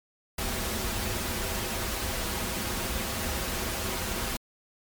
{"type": "noise with comb filter", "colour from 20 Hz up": "pink", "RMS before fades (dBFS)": -31, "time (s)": [0.38, 4.37], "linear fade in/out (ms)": 5, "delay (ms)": 6.8, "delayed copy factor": -0.55, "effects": ["MP3 96 kbps"]}